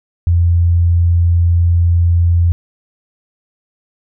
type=tone; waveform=sine; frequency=85.8 Hz; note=F2; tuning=30 cents flat; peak=-8 dBFS; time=0.27-2.52 s; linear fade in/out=0 ms; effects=none